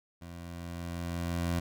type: tone with level ramp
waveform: 20% pulse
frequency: 85.9 Hz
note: F2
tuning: 28 cents flat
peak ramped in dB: -39 to -23 dBFS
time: 0.21-1.6 s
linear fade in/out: 10 ms
effects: none